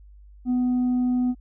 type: tone with tanh clipping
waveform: triangle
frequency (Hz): 249.3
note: B3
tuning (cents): +16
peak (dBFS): -20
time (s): 0.45-1.35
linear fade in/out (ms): 50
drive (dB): 7
effects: added 50 Hz sine -45 dBFS peak until 1.4 s